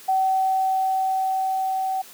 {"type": "tone with level ramp", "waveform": "sine", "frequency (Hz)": 762, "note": "G5", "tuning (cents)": -49, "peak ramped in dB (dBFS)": [-17, -22], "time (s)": [0.08, 2.02], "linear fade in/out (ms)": 10, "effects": ["white hiss -45 dBFS RMS until 2.13 s", "high-pass 150 Hz 12 dB/octave"]}